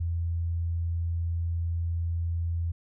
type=tone; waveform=sine; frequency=84.3 Hz; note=E2; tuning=39 cents sharp; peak=-26 dBFS; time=0-2.72 s; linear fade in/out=10 ms; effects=none